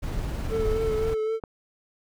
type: noise with tremolo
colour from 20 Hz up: brown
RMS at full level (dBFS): -28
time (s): 0.02-1.15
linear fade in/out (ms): 20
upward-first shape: triangle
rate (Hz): 19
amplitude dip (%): 25
type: tone with vibrato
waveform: triangle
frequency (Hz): 440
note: A4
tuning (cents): 0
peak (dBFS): -22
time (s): 0.49-1.4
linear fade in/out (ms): 50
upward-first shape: sine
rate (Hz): 3.8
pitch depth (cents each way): 27
type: click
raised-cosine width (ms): 1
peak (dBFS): -21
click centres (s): 1.438
effects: none